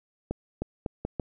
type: accelerating click train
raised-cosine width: 2 ms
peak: -16 dBFS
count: 5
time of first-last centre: 0.31-1.198 s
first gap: 310 ms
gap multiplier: 0.78
effects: none